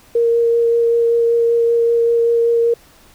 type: tone with vibrato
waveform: sine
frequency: 466.2 Hz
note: A#4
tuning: in tune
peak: -11 dBFS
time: 0.15-2.74 s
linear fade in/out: 5 ms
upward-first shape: sine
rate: 5.2 Hz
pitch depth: 9 cents each way
effects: pink hiss -48 dBFS RMS until 3.14 s